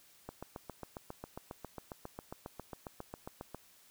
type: click train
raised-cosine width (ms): 1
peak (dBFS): -28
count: 25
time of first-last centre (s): 0.29-3.546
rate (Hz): 7.37
effects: white hiss -63 dBFS RMS until 3.9 s